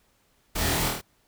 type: noise with echo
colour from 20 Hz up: pink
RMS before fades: -29 dBFS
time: 0.55-0.89 s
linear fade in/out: 10 ms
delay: 25 ms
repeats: 5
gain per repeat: -2 dB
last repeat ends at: 1.015 s
effects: pink hiss -66 dBFS RMS until 1.27 s

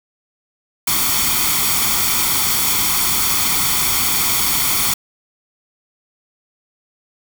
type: noise with comb filter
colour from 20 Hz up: white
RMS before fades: -17 dBFS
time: 0.87-4.94 s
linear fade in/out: 5 ms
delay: 0.89 ms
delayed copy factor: +0.65
effects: none

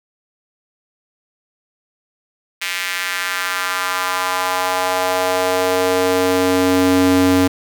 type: tone with high-pass filter sweep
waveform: square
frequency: 92.1 Hz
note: F#2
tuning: 7 cents flat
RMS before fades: -17 dBFS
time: 2.61-7.48 s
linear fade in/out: 10 ms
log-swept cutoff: 2200 to 220 Hz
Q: 1.9
effects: none

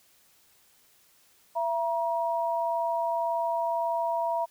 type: tone pair together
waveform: sine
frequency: 671.8 / 950 Hz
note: E5 / A#5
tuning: +33 / +33 cents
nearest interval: tritone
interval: 600 cents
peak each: -28 dBFS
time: 1.55-4.46 s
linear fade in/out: 20 ms
effects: white hiss -62 dBFS RMS until 4.5 s

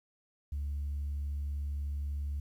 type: tone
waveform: sine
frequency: 71.8 Hz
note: D2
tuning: 39 cents flat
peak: -31 dBFS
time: 0.52-2.4 s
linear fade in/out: 5 ms
effects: tanh soft clip ceiling -30 dBFS + 11-bit

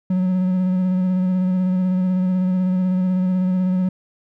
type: tone with vibrato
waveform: triangle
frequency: 184.3 Hz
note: F#3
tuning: 7 cents flat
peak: -14 dBFS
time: 0.1-3.89 s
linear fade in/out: 5 ms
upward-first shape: square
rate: 16 Hz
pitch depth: 18 cents each way
effects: none

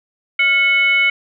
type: tone with frequency modulation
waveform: sine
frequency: 2200 Hz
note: C#7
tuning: 14 cents flat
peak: -11 dBFS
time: 0.39-1.1 s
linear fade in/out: 5 ms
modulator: 792 Hz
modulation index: 0.57
effects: none

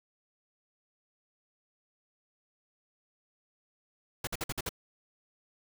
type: noise bursts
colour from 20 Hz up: pink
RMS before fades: -34 dBFS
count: 6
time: 4.24-4.692 s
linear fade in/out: 5 ms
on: 32 ms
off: 52 ms
effects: none

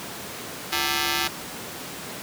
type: ring-modulated tone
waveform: 5% pulse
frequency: 416.3 Hz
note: G#4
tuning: 4 cents sharp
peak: -8 dBFS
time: 0.72-1.28 s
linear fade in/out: 10 ms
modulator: 490 Hz
effects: pink hiss -35 dBFS RMS until 2.22 s + high-pass 150 Hz 12 dB/octave

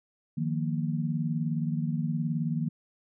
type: chord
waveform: sine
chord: Eb suspended second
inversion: none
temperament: equal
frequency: 155.56 / 174.61 / 233.1 Hz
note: Eb3 / F3 / Bb3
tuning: 0 / 0 / 0 cents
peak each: -29 / -33 / -32 dBFS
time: 0.37-2.69 s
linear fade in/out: 10 ms
effects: none

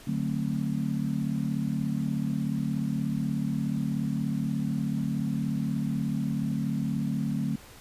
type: chord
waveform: sine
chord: D dominant seventh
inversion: none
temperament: just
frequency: 146.83 / 183.54 / 220.2 / 264.3 Hz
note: D3 / F#3 / A3 / C4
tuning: 0 / -14 / +2 / +18 cents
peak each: -31 / -33 / -30 / -34 dBFS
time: 0.07-7.56 s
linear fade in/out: 5 ms
effects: pink hiss -50 dBFS RMS until 7.8 s + resampled to 32000 Hz

